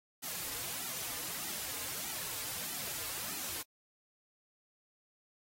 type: noise with flanger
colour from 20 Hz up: white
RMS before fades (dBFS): -40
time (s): 0.22-3.63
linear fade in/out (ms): 20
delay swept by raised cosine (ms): 1.8 to 5.4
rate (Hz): 1.6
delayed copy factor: -0.95
effects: AAC 48 kbps